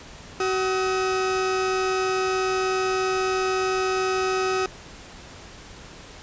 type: tone pair together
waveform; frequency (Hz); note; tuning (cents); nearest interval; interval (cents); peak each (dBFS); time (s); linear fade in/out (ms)
35% pulse; 377 / 1268; F#4 / D#6; +32 / +32; octave + major sixth; 2100; -21 / -26; 0.4-4.66; 2
effects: pink hiss -43 dBFS RMS until 6.22 s + resampled to 16000 Hz

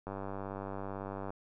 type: click train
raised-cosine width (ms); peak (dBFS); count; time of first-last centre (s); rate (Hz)
1; -26; 122; 0.07-1.305; 98
effects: none

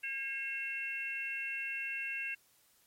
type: harmonic tone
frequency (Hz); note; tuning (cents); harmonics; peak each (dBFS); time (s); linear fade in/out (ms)
540; C#5; -45; 3 / 4 / 5; -42 / -43 / -37; 0.03-2.35; 10
effects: white hiss -68 dBFS RMS until 2.86 s + MP3 64 kbps

